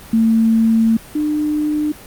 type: tone pair in turn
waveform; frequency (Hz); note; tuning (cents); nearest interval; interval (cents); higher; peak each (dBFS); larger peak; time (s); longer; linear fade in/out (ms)
sine; 225.1 / 301.1; A3 / D4; +40 / +43; perfect fourth; 503; second; -10 / -15; first; 0.13-0.97 / 1.15-1.92; first; 5
effects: pink hiss -38 dBFS RMS until 2.06 s + Opus 32 kbps